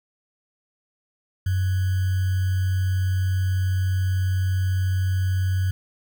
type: tone with sample-and-hold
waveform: sine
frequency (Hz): 93.4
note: F#2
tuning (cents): +17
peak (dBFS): -19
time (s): 1.46-5.71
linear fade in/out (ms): 5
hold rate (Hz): 1575
effects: none